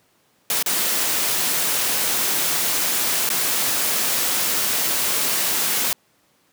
white noise with dropouts, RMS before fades -21 dBFS, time 0.5-5.93 s, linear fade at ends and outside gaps 1 ms, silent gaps 0.626-0.661 / 3.291-3.301 s, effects pink hiss -61 dBFS RMS until 6.52 s + high-pass 150 Hz 12 dB/octave

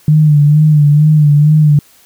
sine tone with vibrato, 150 Hz, D3, 37 cents sharp, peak -4 dBFS, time 0.08-1.79 s, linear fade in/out 2 ms, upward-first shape sine, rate 2.2 Hz, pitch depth 52 cents each way, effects white hiss -46 dBFS RMS until 2.05 s

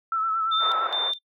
sine tone with vibrato, 1318.5 Hz, E6, in tune, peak -22 dBFS, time 0.12-0.87 s, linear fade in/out 2 ms, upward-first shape triangle, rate 8.8 Hz, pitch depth 46 cents each way
sine tone with tremolo, 3582 Hz, A7, 30 cents sharp, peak -23 dBFS, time 0.51-1.19 s, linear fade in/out 20 ms, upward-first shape square, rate 2.4 Hz, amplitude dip 80%
white band-pass noise, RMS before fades -33 dBFS, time 0.59-1.13 s, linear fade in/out 50 ms, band 470 to 1400 Hz, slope 24 dB/octave
effects noise-tail reverb RT60 0.1 s tail -23 dB re dry

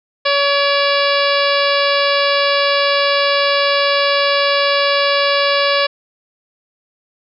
harmonic tone with a mistuned harmonic, 565 Hz, C#5, 33 cents sharp, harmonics 1 / 2 / 3 / 4 / 5 / 6 / 7 / 8 / 9, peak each -16 / -19 / -21 / -22 / -23 / -24 / -24 / -25 / -26 dBFS, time 0.25-5.87 s, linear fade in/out 10 ms, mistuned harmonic 4, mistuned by +52 cents, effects none

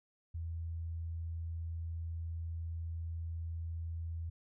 sine tone, 82.8 Hz, E2, 8 cents sharp, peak -37 dBFS, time 0.34-4.3 s, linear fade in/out 10 ms, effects none

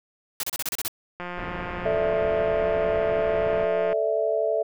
white noise bursts, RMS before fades -28 dBFS, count 8, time 0.4-0.881 s, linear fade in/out 2 ms, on 33 ms, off 31 ms
click train, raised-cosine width 0.5 ms, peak -19 dBFS, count 484, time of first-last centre 1.2-3.929 s, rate 177 Hz
pink low-pass noise, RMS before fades -36 dBFS, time 1.37-3.65 s, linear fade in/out 10 ms, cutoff 2200 Hz, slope 24 dB/octave
sine chord, A suspended fourth, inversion none, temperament equal, 440 / 587.3 / 659.3 Hz, A4 / D5 / E5, 0 / 0 / 0 cents, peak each -26 / -27 / -24 dBFS, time 1.85-4.63 s, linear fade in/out 10 ms
effects none

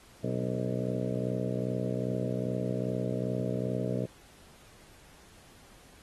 harmonic tone with a mistuned harmonic, 62.5 Hz, B1, 21 cents sharp, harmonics 2 / 3 / 4 / 5 / 6 / 7 / 8 / 9 / 10, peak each -34 / -35 / -38 / -42 / -42 / -38 / -39 / -42 / -40 dBFS, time 0.23-4.06 s, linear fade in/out 10 ms, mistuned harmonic 5, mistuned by -43 cents, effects pink hiss -57 dBFS RMS until 6.02 s + AAC 32 kbps

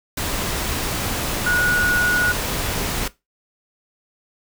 sine tone in noise, 1456 Hz, F#6, 28 cents flat, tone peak -17 dBFS, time 1.46-2.32 s, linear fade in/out 5 ms, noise pink, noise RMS -24 dBFS, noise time 0.17-3.08 s, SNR +4 dB, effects noise-tail reverb RT60 0.2 s tail -18 dB re dry

